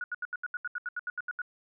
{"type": "tone bursts", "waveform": "sine", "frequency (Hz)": 1458, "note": "F#6", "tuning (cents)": -26, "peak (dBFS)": -31, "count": 14, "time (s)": [0.01, 1.418], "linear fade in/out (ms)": 2, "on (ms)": 30, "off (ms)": 76, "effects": []}